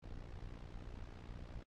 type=noise with amplitude modulation; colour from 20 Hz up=brown; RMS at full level=-45 dBFS; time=0.02-1.64 s; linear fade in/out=20 ms; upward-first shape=sine; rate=60 Hz; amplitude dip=90%; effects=low-pass 5000 Hz 12 dB/octave + AAC 64 kbps